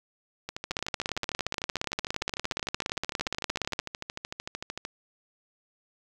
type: two click trains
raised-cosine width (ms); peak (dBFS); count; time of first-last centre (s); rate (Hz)
0.2; -17 / -11; 59 / 54; 0.49-4.851 / 0.71-3.791; 13.3 / 17.2
effects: 8-bit